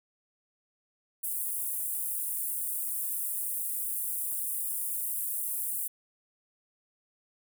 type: high-pass noise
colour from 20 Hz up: pink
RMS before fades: -33 dBFS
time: 1.23-5.88 s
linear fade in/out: 10 ms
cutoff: 9100 Hz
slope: 48 dB/octave
effects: none